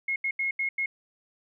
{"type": "tone bursts at uneven times", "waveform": "sine", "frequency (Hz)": 2162, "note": "C#7", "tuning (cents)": -44, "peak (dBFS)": -25, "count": 5, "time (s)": [[0.08, 0.16], [0.24, 0.31], [0.39, 0.51], [0.59, 0.69], [0.78, 0.86]], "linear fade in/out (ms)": 5, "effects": []}